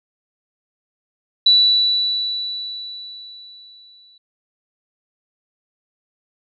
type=tone with exponential decay; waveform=sine; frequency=3951 Hz; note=B7; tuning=in tune; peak=-8 dBFS; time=1.46-4.18 s; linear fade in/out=5 ms; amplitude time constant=590 ms; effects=none